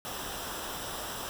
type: noise with comb filter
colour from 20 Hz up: pink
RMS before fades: -38 dBFS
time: 0.05-1.29 s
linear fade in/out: 0 ms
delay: 0.45 ms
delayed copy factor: -0.6
effects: none